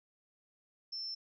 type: tone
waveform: sine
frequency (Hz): 5340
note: E8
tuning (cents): +22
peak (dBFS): -38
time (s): 0.92-1.15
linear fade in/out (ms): 10
effects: none

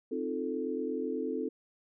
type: chord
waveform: sine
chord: F dominant seventh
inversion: second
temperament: equal with one note detuned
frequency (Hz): 261.6 / 309.9 / 349.2 / 440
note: C4 / Eb4 / F4 / A4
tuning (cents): 0 / -7 / 0 / 0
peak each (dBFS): -36 / -38 / -39 / -35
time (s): 0.11-1.49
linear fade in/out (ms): 10
effects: none

